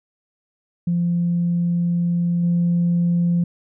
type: tone with level steps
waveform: sine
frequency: 172.8 Hz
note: F3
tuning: 18 cents flat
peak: -16 / -14 dBFS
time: 0.87-3.44 s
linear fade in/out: 5 ms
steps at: 2.43 s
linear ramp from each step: 5 ms
effects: tanh soft clip ceiling -12 dBFS